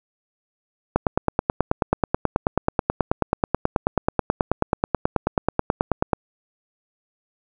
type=click train; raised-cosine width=1 ms; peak=-3 dBFS; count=49; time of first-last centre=0.96-6.132 s; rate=9.28 Hz; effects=none